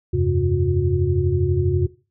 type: tone cluster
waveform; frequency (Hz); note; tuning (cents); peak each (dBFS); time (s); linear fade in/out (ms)
sine; 84.8 / 97.1 / 133.1 / 360.9; E2 / G2 / C3 / F#4; +50 / -16 / +30 / -43; -22; 0.13-1.87; 10
effects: noise-tail reverb RT60 0.3 s tail -17 dB re dry